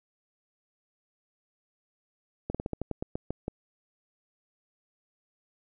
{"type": "slowing click train", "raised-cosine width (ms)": 2, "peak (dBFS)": -18, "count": 11, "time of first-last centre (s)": [2.5, 3.481], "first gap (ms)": 46, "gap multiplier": 1.16, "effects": []}